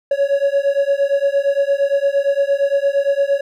triangle beating tone pair, 554.4 / 563.1 Hz, C#5 / C#5, 0 / +27 cents, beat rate 8.7 Hz, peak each -15 dBFS, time 0.11-3.41 s, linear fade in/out 5 ms, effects none

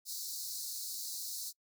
pink high-pass noise, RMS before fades -41 dBFS, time 0.05-1.53 s, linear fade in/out 50 ms, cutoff 4000 Hz, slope 96 dB/octave, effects noise-tail reverb RT60 0.1 s tail -25 dB re dry

